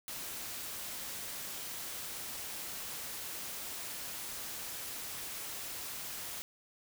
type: noise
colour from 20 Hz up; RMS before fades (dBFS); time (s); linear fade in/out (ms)
white; -42; 0.08-6.42; 0
effects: none